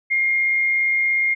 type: tone with amplitude modulation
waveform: sine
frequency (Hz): 2128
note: C7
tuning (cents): +29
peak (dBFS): -15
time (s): 0.1-1.35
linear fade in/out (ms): 20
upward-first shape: sine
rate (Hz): 117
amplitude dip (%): 25
effects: none